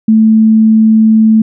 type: tone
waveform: sine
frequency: 219.9 Hz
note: A3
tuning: 1 cent flat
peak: -3 dBFS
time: 0.08-1.42 s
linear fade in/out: 5 ms
effects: none